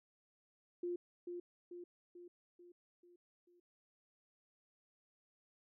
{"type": "tone with echo", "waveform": "sine", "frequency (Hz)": 351.3, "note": "F4", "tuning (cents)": 10, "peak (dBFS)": -37, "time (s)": [0.83, 0.96], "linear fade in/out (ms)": 5, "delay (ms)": 440, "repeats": 6, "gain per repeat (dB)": -5, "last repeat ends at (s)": 3.6, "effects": []}